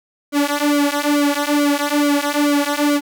sawtooth tone with flanger, 290 Hz, D4, 22 cents flat, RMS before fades -17 dBFS, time 0.32-3.01 s, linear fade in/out 50 ms, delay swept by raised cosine 1.1 to 3.9 ms, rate 2.3 Hz, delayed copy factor -0.95, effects 8-bit

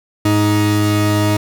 40% pulse tone pair together, 104.52 / 313.2 Hz, G#2 / D#4, +12 / +11 cents, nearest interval octave + perfect fifth, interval 1899 cents, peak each -14 dBFS, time 0.25-1.37 s, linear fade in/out 5 ms, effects none

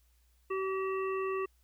harmonic tone, 382.6 Hz, G4, 42 cents flat, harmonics 1 / 3 / 5 / 7, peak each -32 / -37 / -46 / -45 dBFS, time 0.5-1.46 s, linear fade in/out 10 ms, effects added 60 Hz sine -65 dBFS peak until 1.63 s + white hiss -74 dBFS RMS until 1.63 s

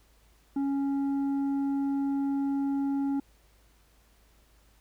sine tone with tanh clipping, 277.2 Hz, C#4, in tune, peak -27 dBFS, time 0.56-3.2 s, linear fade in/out 5 ms, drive 6 dB, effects added 53 Hz sine -61 dBFS peak until 4.8 s + pink hiss -65 dBFS RMS until 4.8 s

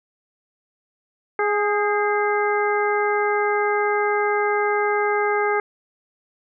harmonic tone with a mistuned harmonic, 415.3 Hz, G#4, in tune, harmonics 1 / 2 / 3 / 4 / 5, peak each -21 / -24 / -26 / -27 / -28 dBFS, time 1.39-5.6 s, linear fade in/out 2 ms, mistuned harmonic 4, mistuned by -54 cents, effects none

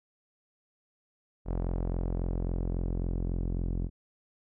sawtooth tone with low-pass filter sweep, 43.65 Hz, F1, in tune, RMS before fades -31 dBFS, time 1.45-3.9 s, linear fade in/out 50 ms, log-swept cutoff 730 to 300 Hz, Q 0.94, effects none

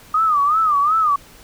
sine tone with vibrato, 1219 Hz, D#6, 36 cents flat, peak -13 dBFS, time 0.14-1.16 s, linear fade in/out 5 ms, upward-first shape sine, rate 2.7 Hz, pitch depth 140 cents each way, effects pink hiss -45 dBFS RMS until 1.43 s

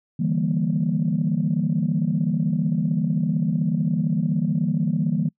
sine chord, E half-diminished seventh, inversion third, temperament equal with one note detuned, 149.05 / 164.81 / 196 / 233.1 Hz, D3 / E3 / G3 / Bb3, +26 / 0 / 0 / 0 cents, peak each -26 / -22 / -25 / -25 dBFS, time 0.19-5.29 s, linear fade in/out 10 ms, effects noise-tail reverb RT60 0.1 s tail -26 dB re dry + tanh soft clip ceiling -11 dBFS

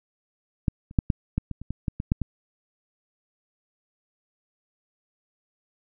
clicks, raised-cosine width 5 ms, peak -9 / -30 / -7 / -8 / -11 / -19 / -25 / -17 / -13 / -17 / -8 / -14 dBFS, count 12, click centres 0.682 / 0.911 / 0.988 / 1.102 / 1.38 / 1.513 / 1.616 / 1.706 / 1.882 / 2.001 / 2.119 / 2.217 s, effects none

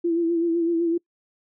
sine tone with vibrato, 336.5 Hz, E4, 36 cents sharp, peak -19 dBFS, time 0.04-0.98 s, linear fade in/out 10 ms, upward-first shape sine, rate 7.9 Hz, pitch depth 42 cents each way, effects noise-tail reverb RT60 0.1 s tail -26 dB re dry

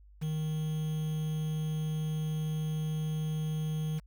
triangle tone with quantisation, 155.56 Hz, D#3, in tune, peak -28 dBFS, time 0.21-4 s, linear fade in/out 20 ms, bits 8, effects added 50 Hz sine -53 dBFS peak until 4.06 s

